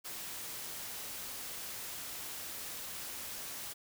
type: noise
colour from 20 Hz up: white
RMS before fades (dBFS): -43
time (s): 0.04-3.74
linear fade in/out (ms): 20
effects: none